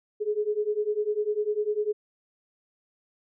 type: beating tone pair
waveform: sine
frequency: 415.3 / 425.3 Hz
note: G#4 / G#4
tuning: 0 / +41 cents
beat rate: 10 Hz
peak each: -28 / -27 dBFS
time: 0.2-1.93 s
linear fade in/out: 20 ms
effects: none